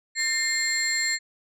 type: tone cluster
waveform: sine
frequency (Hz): 1807 / 2108 / 4220 / 7390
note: A6 / C7 / C8 / A#8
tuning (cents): +46 / +12 / +14 / -16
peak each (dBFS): -27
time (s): 0.15-1.19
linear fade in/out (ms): 50
effects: tanh soft clip ceiling -17 dBFS